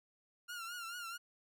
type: tone with vibrato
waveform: sawtooth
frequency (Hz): 1396.9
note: F6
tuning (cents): 0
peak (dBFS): -39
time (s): 0.48-1.18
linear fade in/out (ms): 20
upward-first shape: triangle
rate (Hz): 4.6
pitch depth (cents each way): 86
effects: none